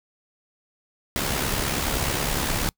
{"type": "noise with amplitude modulation", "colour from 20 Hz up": "pink", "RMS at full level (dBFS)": -23, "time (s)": [1.16, 2.69], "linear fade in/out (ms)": 0, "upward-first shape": "sine", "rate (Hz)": 69.5, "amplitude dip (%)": 50, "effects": ["noise-tail reverb RT60 0.1 s tail -26 dB re dry"]}